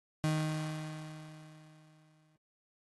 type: tone with exponential decay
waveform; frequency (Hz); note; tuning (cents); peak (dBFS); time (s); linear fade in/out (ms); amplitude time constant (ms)
35% pulse; 155.3; D#3; -3; -26; 0.24-2.36; 0; 460
effects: AAC 32 kbps